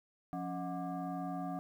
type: tone with frequency modulation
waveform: sine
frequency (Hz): 277.2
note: C#4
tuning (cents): 0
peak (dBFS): -36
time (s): 0.33-1.59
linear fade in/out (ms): 0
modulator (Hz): 453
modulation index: 1.4
effects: 11-bit